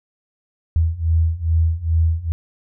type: beating tone pair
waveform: sine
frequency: 80.4 / 82.8 Hz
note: E2 / E2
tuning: -43 / +8 cents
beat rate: 2.4 Hz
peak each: -19 / -17 dBFS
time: 0.76-2.32 s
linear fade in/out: 0 ms
effects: none